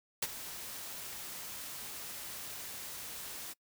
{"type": "noise with ADSR envelope", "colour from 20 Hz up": "white", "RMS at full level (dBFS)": -31, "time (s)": [0.22, 3.54], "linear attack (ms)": 7, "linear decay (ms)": 36, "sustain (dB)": -13, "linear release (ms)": 23, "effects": ["noise-tail reverb RT60 0.1 s tail -23 dB re dry"]}